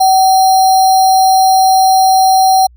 sine tone with sample-and-hold, 758 Hz, F#5, 42 cents sharp, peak -5 dBFS, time 0-2.67 s, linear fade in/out 10 ms, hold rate 4900 Hz, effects added 60 Hz sine -39 dBFS peak until 2.76 s

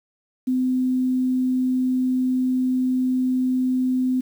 sine tone with quantisation, 255.6 Hz, C4, 40 cents flat, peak -18 dBFS, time 0.47-4.21 s, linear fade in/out 10 ms, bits 8, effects none

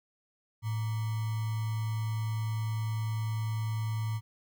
sine tone with sample-and-hold, 110 Hz, A2, in tune, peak -29 dBFS, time 0.62-4.21 s, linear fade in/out 50 ms, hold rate 1050 Hz, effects none

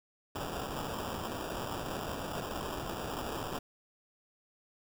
blue noise with sample-and-hold, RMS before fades -38 dBFS, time 0.35-3.59 s, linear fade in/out 5 ms, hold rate 2100 Hz, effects none

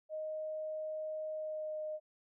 sine tone with pitch glide, 622.3 to 616.2 Hz, D#5 to D#5, 0 to -17 cents, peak -37 dBFS, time 0.09-2 s, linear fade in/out 50 ms, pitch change -17 cents, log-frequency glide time 1.32-1.8 s, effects none

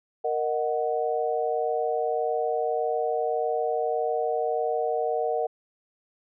sine chord, D# minor, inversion second, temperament equal with one note detuned, 466.2 / 618.3 / 740 Hz, A#4 / D#5 / F#5, 0 / -11 / 0 cents, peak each -27 / -29 / -28 dBFS, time 0.24-5.47 s, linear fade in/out 10 ms, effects none

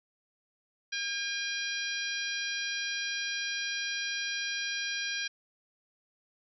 harmonic tone, 807 Hz, G#5, 50 cents flat, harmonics 2 / 3 / 4 / 5 / 6 / 7, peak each -36 / -38 / -39 / -40 / -41 / -41 dBFS, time 0.92-5.28 s, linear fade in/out 10 ms, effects none

